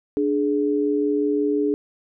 sine tone pair together, 293.9 / 419.5 Hz, D4 / G#4, +1 / +17 cents, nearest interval tritone, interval 616 cents, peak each -21 dBFS, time 0.17-1.74 s, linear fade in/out 0 ms, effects none

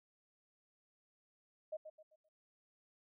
sine tone with echo, 622.3 Hz, D#5, in tune, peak -39 dBFS, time 1.72-1.77 s, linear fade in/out 10 ms, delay 130 ms, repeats 4, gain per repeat -9 dB, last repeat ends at 2.29 s, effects none

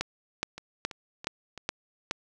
two click trains, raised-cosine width 0.2 ms, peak -23 / -11 dBFS, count 4 / 6, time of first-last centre 0.58-1.577 / 0.01-2.111 s, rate 3.01 / 2.38 Hz, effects none

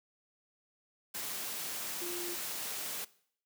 sine tone in noise, 349.2 Hz, F4, in tune, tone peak -40 dBFS, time 2.01-2.35 s, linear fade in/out 10 ms, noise white, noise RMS -39 dBFS, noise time 1.14-3.05 s, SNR -4 dB, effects noise-tail reverb RT60 0.6 s tail -20 dB re dry + high-pass 150 Hz 12 dB/octave

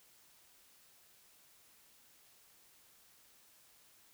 silence, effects white hiss -65 dBFS RMS until 4.13 s

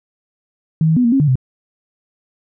sine tone with pitch steps, 159.1 / 160.2 / 248 / 233.7 / 270.5 / 148.7 / 129.1 Hz, D#3 / E3 / B3 / A#3 / C#4 / D3 / C3, +39 / -49 / +7 / +5 / -42 / +22 / -23 cents, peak -10 dBFS, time 0.81-1.356 s, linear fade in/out 2 ms, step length 78 ms, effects none

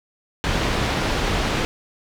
pink low-pass noise, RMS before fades -22 dBFS, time 0.44-1.65 s, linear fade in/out 0 ms, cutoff 4200 Hz, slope 12 dB/octave, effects none

